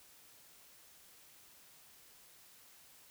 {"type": "silence", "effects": ["white hiss -61 dBFS RMS until 3.1 s"]}